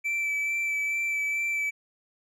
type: tone with vibrato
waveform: triangle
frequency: 2322 Hz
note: D7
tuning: 20 cents flat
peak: -24 dBFS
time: 0.04-1.71 s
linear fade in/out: 20 ms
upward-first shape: sine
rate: 2.3 Hz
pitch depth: 16 cents each way
effects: none